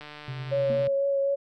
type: click train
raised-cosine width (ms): 0.3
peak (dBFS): -26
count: 129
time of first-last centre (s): 0.01-0.869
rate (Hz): 149
type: tone with tremolo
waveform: triangle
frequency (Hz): 130.81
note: C3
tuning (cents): 0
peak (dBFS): -29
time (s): 0.28-0.88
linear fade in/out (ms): 2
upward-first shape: triangle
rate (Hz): 10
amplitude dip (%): 40
type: tone with vibrato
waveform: sine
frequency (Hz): 554.4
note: C#5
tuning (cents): 0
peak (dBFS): -22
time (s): 0.51-1.36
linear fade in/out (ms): 20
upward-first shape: triangle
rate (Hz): 4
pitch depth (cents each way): 16
type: tone with exponential decay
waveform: triangle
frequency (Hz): 233.1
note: A#3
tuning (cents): 0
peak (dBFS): -28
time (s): 0.7-1.01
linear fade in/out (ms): 0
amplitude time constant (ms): 66
effects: none